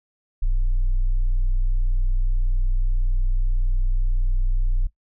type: tone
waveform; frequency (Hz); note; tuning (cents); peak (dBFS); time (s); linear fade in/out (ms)
sine; 30.87; B0; 0; -14; 0.42-4.87; 10
effects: noise-tail reverb RT60 0.1 s tail -17 dB re dry + tanh soft clip ceiling -16 dBFS